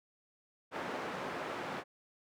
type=band-pass noise; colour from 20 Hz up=white; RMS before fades=-40 dBFS; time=0.71-1.84 s; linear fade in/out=50 ms; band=180 to 1200 Hz; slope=12 dB/octave; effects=none